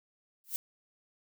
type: noise with exponential growth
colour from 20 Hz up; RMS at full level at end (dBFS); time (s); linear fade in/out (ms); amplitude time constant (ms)
violet; -29; 0.44-0.56; 0; 25
effects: none